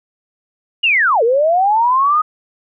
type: linear two-way sweep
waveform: sine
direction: down then up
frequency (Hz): 2922 to 440 to 1261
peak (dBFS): -10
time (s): 0.83-2.22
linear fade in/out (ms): 10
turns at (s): 1.23
effects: none